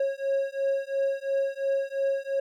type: beating tone pair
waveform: triangle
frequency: 545 / 547.9 Hz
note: C#5 / C#5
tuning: -29 / -20 cents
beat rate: 2.9 Hz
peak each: -26 dBFS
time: 0-2.4 s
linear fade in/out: 5 ms
effects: none